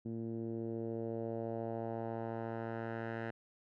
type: tone with low-pass filter sweep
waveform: 10% pulse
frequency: 114.1 Hz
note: A#2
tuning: 37 cents flat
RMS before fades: -40 dBFS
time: 0.05-3.31 s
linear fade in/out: 10 ms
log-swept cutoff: 270 to 1800 Hz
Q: 1.8
effects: none